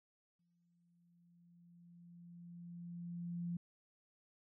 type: tone with exponential growth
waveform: sine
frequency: 172.7 Hz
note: F3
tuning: 19 cents flat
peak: -37 dBFS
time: 0.39-3.57 s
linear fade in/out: 5 ms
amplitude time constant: 690 ms
effects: none